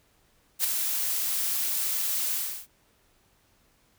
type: noise with ADSR envelope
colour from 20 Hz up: blue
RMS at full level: -22 dBFS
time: 0.59-2.67 s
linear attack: 53 ms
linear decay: 5 ms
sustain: -6 dB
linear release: 330 ms
effects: pink hiss -65 dBFS RMS until 3.98 s